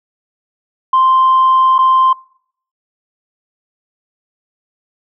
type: tone with dropouts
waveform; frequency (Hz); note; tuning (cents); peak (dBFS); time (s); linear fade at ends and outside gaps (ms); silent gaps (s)
sine; 1045; C6; -2; -6; 0.93-2.13; 5; 1.782-1.788
effects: noise-tail reverb RT60 0.6 s tail -23 dB re dry + tanh soft clip ceiling -4 dBFS